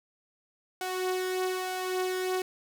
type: tone with flanger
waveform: sawtooth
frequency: 370 Hz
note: F#4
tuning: in tune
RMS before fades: -31 dBFS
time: 0.81-2.42 s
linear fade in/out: 2 ms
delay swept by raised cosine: 1.4 to 3.3 ms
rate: 1.1 Hz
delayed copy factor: +0.5
effects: 9-bit